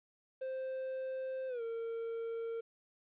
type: tone with pitch glide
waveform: triangle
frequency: 523.3 to 458.2 Hz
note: C5 to A#4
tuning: 0 to -30 cents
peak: -35 dBFS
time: 0.41-2.61 s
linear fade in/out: 10 ms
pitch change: -230 cents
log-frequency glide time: 1.48-1.62 s
effects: resampled to 8000 Hz + 12-bit